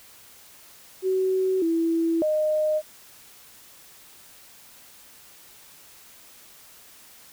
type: tone with pitch steps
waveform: sine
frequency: 376.5 / 330.3 / 615 Hz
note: F#4 / E4 / D#5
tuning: +30 / +4 / -20 cents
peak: -20 dBFS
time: 1.02-2.82 s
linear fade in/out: 50 ms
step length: 600 ms
effects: white hiss -50 dBFS RMS until 7.32 s